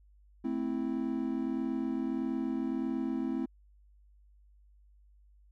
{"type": "chord", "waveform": "triangle", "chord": "A minor", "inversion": "none", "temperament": "equal", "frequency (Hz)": [220, 261.6, 329.6], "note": ["A3", "C4", "E4"], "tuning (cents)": [0, 0, 0], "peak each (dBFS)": [-35, -31, -34], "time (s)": [0.44, 3.46], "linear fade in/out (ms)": 10, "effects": ["added 50 Hz sine -58 dBFS peak until 5.51 s"]}